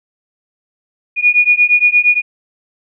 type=beating tone pair; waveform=sine; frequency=2445 / 2453.6 Hz; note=D#7 / D#7; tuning=-31 / -25 cents; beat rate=8.6 Hz; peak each=-11 dBFS; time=1.16-2.22 s; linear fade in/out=50 ms; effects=none